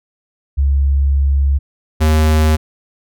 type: tone pair in turn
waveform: sine / square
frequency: 69.3 / 77.79 Hz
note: C#2 / D#2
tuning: 0 / 0 cents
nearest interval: major second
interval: 200 cents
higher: second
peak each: -10 dBFS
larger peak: neither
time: 0.57-1.59 / 2-2.57 s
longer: first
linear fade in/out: 20 ms
effects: none